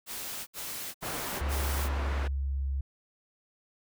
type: noise bursts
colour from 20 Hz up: white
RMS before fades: -38 dBFS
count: 4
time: 0.06-1.892 s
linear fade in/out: 50 ms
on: 410 ms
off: 64 ms
type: low-pass noise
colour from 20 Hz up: white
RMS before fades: -38 dBFS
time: 1.02-2.28 s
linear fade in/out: 10 ms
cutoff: 1400 Hz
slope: 12 dB/octave
type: tone with pitch glide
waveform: sine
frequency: 70 to 68.01 Hz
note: C#2 to C#2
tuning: +18 to -32 cents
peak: -28 dBFS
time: 1.41-2.81 s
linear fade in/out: 5 ms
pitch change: -50 cents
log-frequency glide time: 1.52-2.66 s
effects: none